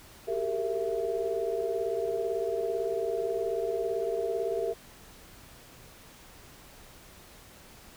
sine tone cluster, 383 / 401.1 / 458.7 / 666 Hz, G4 / G4 / A#4 / E5, -40 / +40 / -28 / +18 cents, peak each -37 / -33 / -31 / -34 dBFS, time 0.27-4.74 s, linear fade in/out 20 ms, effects pink hiss -52 dBFS RMS until 7.96 s

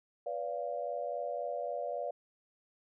sine chord, B diminished, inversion none, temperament equal with one note detuned, 493.9 / 577.6 / 698.5 Hz, B4 / D5 / F5, 0 / -29 / 0 cents, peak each -40 / -37 / -39 dBFS, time 0.26-2.11 s, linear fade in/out 5 ms, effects none

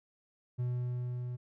triangle tone with level ramp, 123.4 Hz, B2, 1 cent flat, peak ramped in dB -28 to -34 dBFS, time 0.58-1.37 s, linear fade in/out 20 ms, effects none

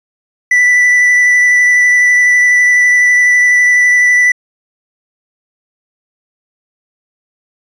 triangle tone with vibrato, 1975.5 Hz, B6, in tune, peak -4 dBFS, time 0.51-4.32 s, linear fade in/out 5 ms, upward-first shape sine, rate 12 Hz, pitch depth 11 cents each way, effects resampled to 22050 Hz

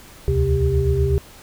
sine tone cluster, 70.8 / 78.9 / 131.1 / 396.7 Hz, C#2 / D#2 / C3 / G4, +37 / +25 / +4 / +21 cents, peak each -21 dBFS, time 0.28-1.18 s, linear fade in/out 0 ms, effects pink hiss -44 dBFS RMS until 1.42 s

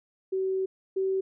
sine tone pair in turn, 380 / 382.6 Hz, F#4 / G4, +46 / -42 cents, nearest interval unison, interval 12 cents, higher second, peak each -25 / -24 dBFS, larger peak second, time 0.32-0.66 / 0.96-1.21 s, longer first, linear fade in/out 10 ms, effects none

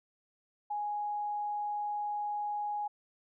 sine tone, 830.6 Hz, G#5, in tune, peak -32 dBFS, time 0.7-2.88 s, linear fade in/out 10 ms, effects none

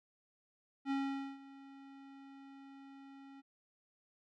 square tone with ADSR envelope, 273.8 Hz, C#4, 21 cents flat, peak -33 dBFS, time 0.85-3.42 s, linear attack 58 ms, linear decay 470 ms, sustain -20 dB, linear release 26 ms, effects low-pass 3000 Hz 12 dB/octave

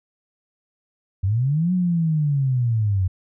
sine linear two-way sweep, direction up then down, 89.7 to 185 to 89.7 Hz, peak -17 dBFS, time 1.23-3.08 s, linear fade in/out 10 ms, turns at 1.73 s, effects none

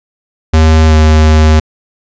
square tone with pitch glide, 79.1 to 77.88 Hz, D#2 to D#2, +29 to +2 cents, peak -4 dBFS, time 0.53-1.6 s, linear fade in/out 10 ms, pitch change -27 cents, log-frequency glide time 0.87-0.94 s, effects resampled to 16000 Hz

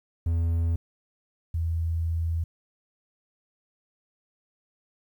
triangle / sine tone pair in turn, 83.4 / 82.63 Hz, E2 / E2, +21 / +5 cents, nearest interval unison, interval 16 cents, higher first, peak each -20 / -24 dBFS, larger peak first, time 0.26-0.76 / 1.54-2.44 s, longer second, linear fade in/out 5 ms, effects 10-bit

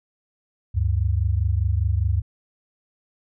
sine tone pair together, 73.42 / 98.37 Hz, D2 / G2, 0 / +7 cents, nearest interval perfect fourth, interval 507 cents, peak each -21 dBFS, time 0.74-2.22 s, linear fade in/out 20 ms, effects none

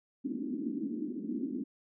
pink band-pass noise, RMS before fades -36 dBFS, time 0.24-1.64 s, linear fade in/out 20 ms, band 230 to 310 Hz, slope 48 dB/octave, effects none

